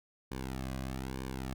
sawtooth tone with flanger, 65.41 Hz, C2, in tune, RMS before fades -39 dBFS, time 0.31-1.54 s, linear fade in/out 5 ms, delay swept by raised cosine 1.5 to 2.24 ms, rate 1.1 Hz, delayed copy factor -0.85, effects none

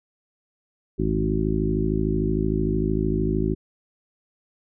harmonic tone with a mistuned harmonic, 53.2 Hz, G#1, 42 cents sharp, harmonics 1 / 2 / 3 / 4 / 5 / 6 / 7, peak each -27 / -31 / -27 / -28 / -30 / -28 / -27 dBFS, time 0.98-3.55 s, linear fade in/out 20 ms, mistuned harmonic 2, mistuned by -33 cents, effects none

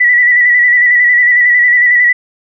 sine tone with vibrato, 1955 Hz, B6, 18 cents flat, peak -5 dBFS, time 0-2.13 s, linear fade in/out 10 ms, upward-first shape square, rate 11 Hz, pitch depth 30 cents each way, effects none

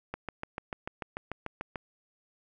click train, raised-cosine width 0.5 ms, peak -20 dBFS, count 12, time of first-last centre 0.14-1.758 s, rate 6.8 Hz, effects none

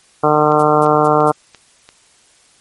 harmonic tone, 151 Hz, D3, 48 cents sharp, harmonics 1 / 2 / 3 / 4 / 5 / 6 / 7 / 8 / 9, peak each -21 / -19 / -15 / -17 / -16 / -21 / -19 / -19 / -21 dBFS, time 0.23-1.32 s, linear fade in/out 10 ms
click train, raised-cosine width 0.2 ms, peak -20 dBFS, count 5, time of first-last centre 0.52-1.89 s, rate 2.92 Hz
violet noise bursts, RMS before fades -30 dBFS, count 4, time 0.59-1.304 s, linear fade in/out 5 ms, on 36 ms, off 190 ms
effects white hiss -51 dBFS RMS until 2.6 s + MP3 48 kbps

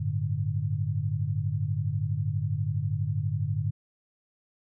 sine chord, G suspended second, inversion none, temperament just, 98 / 110.25 / 147 Hz, G2 / A2 / D3, 0 / +4 / +2 cents, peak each -30 dBFS, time 0-3.71 s, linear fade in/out 10 ms, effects none

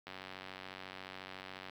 click train, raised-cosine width 0.3 ms, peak -29 dBFS, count 154, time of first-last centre 0.07-1.696 s, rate 94.1 Hz, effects high-pass 100 Hz 12 dB/octave + 10-bit

